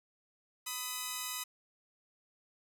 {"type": "tone pair together", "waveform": "5% pulse", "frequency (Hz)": [1000, 1259.9], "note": ["B5", "D#6"], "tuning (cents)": [21, 21], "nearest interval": "major third", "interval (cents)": 400, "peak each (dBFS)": -28, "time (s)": [0.66, 1.44], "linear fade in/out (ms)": 10, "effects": []}